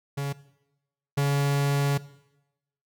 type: tone pair in turn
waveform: 45% pulse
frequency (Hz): 140.6 / 141.33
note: C#3 / C#3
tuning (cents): +25 / +34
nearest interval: unison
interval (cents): 9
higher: second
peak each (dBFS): -27 / -21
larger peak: second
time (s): 0.17-0.33 / 1.17-1.98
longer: second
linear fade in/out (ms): 10
effects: noise-tail reverb RT60 0.9 s tail -18 dB re dry